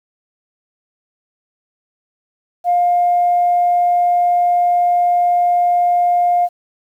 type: tone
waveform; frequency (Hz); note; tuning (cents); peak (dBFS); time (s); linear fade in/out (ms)
sine; 706; F5; +19; -10; 2.64-6.49; 50
effects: tanh soft clip ceiling -6 dBFS + 8-bit